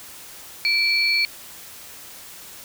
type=tone pair together; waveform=sine; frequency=2333 / 4389 Hz; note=D7 / C#8; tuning=-12 / -18 cents; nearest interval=major seventh; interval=1094 cents; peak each=-19 / -21 dBFS; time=0.65-1.25 s; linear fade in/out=0 ms; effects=white hiss -41 dBFS RMS until 2.64 s